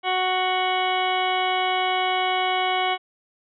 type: harmonic tone with a mistuned harmonic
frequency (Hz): 370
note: F#4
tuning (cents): 0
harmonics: 1 / 2 / 3 / 4 / 5 / 6 / 8 / 9 / 10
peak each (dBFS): -30 / -23 / -29 / -34 / -37 / -28 / -30 / -33 / -41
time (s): 0.03-2.98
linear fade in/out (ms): 50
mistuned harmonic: 10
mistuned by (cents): +49
effects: none